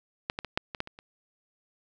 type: clicks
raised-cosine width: 0.3 ms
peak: -12 / -16 / -19 / -9 / -20 / -14 / -26 / -30 dBFS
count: 8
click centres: 0.299 / 0.389 / 0.447 / 0.575 / 0.748 / 0.804 / 0.874 / 0.989 s
effects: none